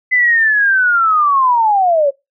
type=linear sweep; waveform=sine; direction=down; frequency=2027 to 540 Hz; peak=-9 dBFS; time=0.11-2.11 s; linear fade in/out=20 ms; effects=noise-tail reverb RT60 0.2 s tail -23 dB re dry